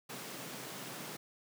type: high-pass noise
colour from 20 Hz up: pink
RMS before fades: -45 dBFS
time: 0.09-1.17 s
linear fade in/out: 10 ms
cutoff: 120 Hz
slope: 96 dB/octave
effects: none